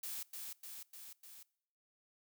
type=noise with echo; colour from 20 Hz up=blue; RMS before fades=-43 dBFS; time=0.03-0.23 s; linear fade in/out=5 ms; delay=300 ms; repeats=4; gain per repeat=-3 dB; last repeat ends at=1.43 s; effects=noise-tail reverb RT60 0.7 s tail -23 dB re dry

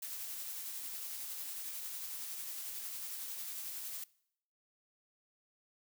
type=noise with tremolo; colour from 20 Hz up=blue; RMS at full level=-42 dBFS; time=0.02-4.04 s; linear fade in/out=5 ms; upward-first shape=sine; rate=11 Hz; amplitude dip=25%; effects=noise-tail reverb RT60 0.7 s tail -22 dB re dry

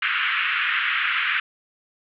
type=band-pass noise; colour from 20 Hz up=pink; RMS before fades=-23 dBFS; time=0.02-1.4 s; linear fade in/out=5 ms; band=1300 to 3000 Hz; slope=48 dB/octave; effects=none

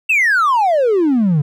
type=exponential sweep; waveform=triangle; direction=down; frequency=2737 to 138.59 Hz; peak=-8 dBFS; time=0.09-1.42 s; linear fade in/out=10 ms; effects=tanh soft clip ceiling -6 dBFS

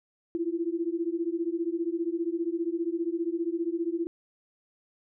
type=beating tone pair; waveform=sine; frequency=329.6 / 344.6 Hz; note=E4 / F4; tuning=0 / -23 cents; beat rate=15 Hz; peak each=-30 dBFS; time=0.35-4.07 s; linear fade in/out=0 ms; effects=none

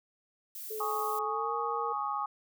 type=noise; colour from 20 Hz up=violet; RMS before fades=-42 dBFS; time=0.55-1.19 s; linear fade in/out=2 ms
type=tone with pitch glide; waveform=sine; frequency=432.7 to 463.8 Hz; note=A4 to A#4; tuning=-29 to -9 cents; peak=-36 dBFS; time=0.7-1.93 s; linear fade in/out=10 ms; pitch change=+120 cents; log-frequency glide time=1.25-1.54 s
type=chord; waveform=sine; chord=Ab suspended fourth; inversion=none; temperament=equal; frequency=830.6 / 1108.7 / 1244.5 Hz; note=Ab5 / Db6 / Eb6; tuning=0 / 0 / 0 cents; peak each=-35 dBFS; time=0.8-2.26 s; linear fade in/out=5 ms
effects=none

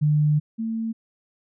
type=tone pair in turn; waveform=sine; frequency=150 / 224.7 Hz; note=D3 / A3; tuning=+37 / +37 cents; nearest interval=perfect fifth; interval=700 cents; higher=second; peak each=-16 / -24 dBFS; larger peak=first; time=0.01-0.4 / 0.58-0.93 s; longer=first; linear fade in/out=20 ms; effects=none

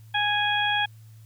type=harmonic tone; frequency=829 Hz; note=G#5; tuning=3 cents flat; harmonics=1 / 2 / 3 / 4; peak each=-26 / -26 / -30 / -27 dBFS; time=0.14-0.86 s; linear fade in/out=10 ms; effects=added 110 Hz sine -45 dBFS peak until 1.25 s + white hiss -62 dBFS RMS until 1.25 s

